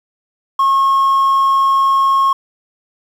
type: tone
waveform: triangle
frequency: 1086 Hz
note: C#6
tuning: 36 cents flat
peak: -7 dBFS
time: 0.59-2.33 s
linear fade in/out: 5 ms
effects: tanh soft clip ceiling -4 dBFS + 7-bit